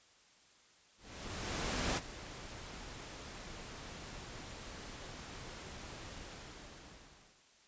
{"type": "noise with ADSR envelope", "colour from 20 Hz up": "pink", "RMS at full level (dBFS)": -34, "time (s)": [0.97, 7.45], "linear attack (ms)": 1000, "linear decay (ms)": 28, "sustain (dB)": -14, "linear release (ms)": 1300, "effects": ["white hiss -65 dBFS RMS until 7.67 s", "resampled to 16000 Hz"]}